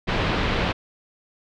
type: low-pass noise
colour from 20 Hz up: pink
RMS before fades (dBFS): -23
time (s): 0.07-0.73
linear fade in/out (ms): 20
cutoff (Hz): 3700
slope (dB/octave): 24
effects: none